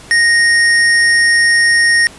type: tone with sample-and-hold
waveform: sine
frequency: 1864.7 Hz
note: A#6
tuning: in tune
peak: -7 dBFS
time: 0.11-2.07 s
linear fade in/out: 0 ms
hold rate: 7350 Hz
effects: pink hiss -37 dBFS RMS until 2.18 s + resampled to 24000 Hz